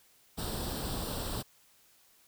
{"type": "noise with comb filter", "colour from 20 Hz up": "pink", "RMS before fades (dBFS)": -36, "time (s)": [0.37, 1.43], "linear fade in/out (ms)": 20, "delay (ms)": 0.23, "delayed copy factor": 0.7, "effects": ["white hiss -64 dBFS RMS until 2.27 s"]}